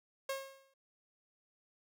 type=tone with exponential decay; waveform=sawtooth; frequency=541 Hz; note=C#5; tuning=42 cents flat; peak=-30 dBFS; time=0.29-0.74 s; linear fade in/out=5 ms; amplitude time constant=96 ms; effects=none